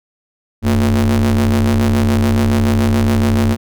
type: ring-modulated tone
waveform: 45% pulse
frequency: 65.41 Hz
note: C2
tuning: in tune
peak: -8 dBFS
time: 0.62-3.57 s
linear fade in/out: 50 ms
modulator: 160 Hz
effects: none